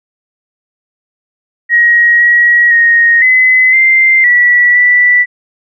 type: tone with pitch steps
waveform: sine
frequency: 1892 / 1907 / 1867 / 2025 / 2088 / 1947 / 1967 Hz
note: A#6 / A#6 / A#6 / B6 / C7 / B6 / B6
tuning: +25 / +39 / +2 / +43 / -4 / -25 / -7 cents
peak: -4 dBFS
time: 1.69-5.26 s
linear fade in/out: 50 ms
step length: 510 ms
effects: none